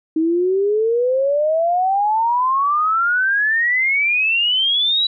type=exponential sweep; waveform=sine; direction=up; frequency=313.5 to 3951 Hz; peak=-14 dBFS; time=0.16-5.07 s; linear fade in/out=5 ms; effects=none